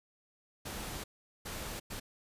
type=noise bursts at uneven times; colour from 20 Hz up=pink; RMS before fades=-41 dBFS; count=3; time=0.65-1.04 / 1.45-1.8 / 1.9-2 s; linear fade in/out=10 ms; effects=resampled to 32000 Hz